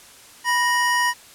square tone pair together, 980.4 / 1864.7 Hz, B5 / A#6, -13 / 0 cents, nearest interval major seventh, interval 1113 cents, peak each -21 dBFS, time 0.44-1.14 s, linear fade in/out 50 ms, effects white hiss -46 dBFS RMS until 1.34 s + low-pass 11000 Hz 12 dB/octave

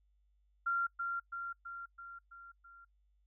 sine tone with echo, 1382 Hz, F6, 19 cents flat, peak -30 dBFS, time 0.66-0.87 s, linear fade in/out 10 ms, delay 330 ms, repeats 6, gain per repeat -4 dB, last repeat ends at 2.85 s, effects noise-tail reverb RT60 0.1 s tail -25 dB re dry + added 50 Hz sine -69 dBFS peak until 3.26 s

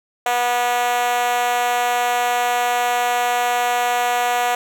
5% pulse tone with high-pass filter, 243.4 Hz, B3, 25 cents flat, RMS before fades -19 dBFS, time 0.26-4.55 s, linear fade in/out 2 ms, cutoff 640 Hz, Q 9.4, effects none

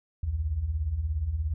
sine beating tone pair, 63 / 80 Hz, B1 / D#2, +35 / +49 cents, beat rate 17 Hz, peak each -33 / -27 dBFS, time 0.23-1.54 s, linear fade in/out 5 ms, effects none

